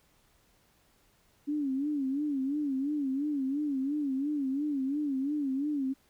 sine tone with vibrato, 281.2 Hz, C#4, 25 cents sharp, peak -28 dBFS, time 1.47-5.94 s, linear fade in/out 20 ms, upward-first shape sine, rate 2.9 Hz, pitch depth 120 cents each way, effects pink hiss -67 dBFS RMS until 6.09 s

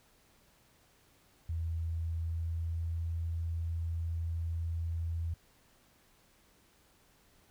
sine tone with pitch glide, 82.41 to 83.18 Hz, E2 to E2, 0 to +16 cents, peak -32 dBFS, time 1.49-5.34 s, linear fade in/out 5 ms, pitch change +16 cents, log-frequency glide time 2-2.97 s, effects pink hiss -66 dBFS RMS until 7.5 s

